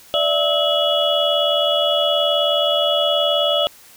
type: tone cluster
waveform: sine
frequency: 588 / 667 / 1295 / 2929 / 3361 Hz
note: D5 / E5 / E6 / F#7 / G#7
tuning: +2 / +20 / -31 / -18 / +20 cents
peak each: -19 / -22 / -26 / -22 / -21 dBFS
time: 0.14-3.67 s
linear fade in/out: 0 ms
effects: white hiss -46 dBFS RMS until 3.96 s